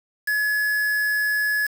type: tone with quantisation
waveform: triangle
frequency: 1700 Hz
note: G#6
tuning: 40 cents sharp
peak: -18 dBFS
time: 0.27-1.67 s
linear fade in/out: 10 ms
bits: 5
effects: none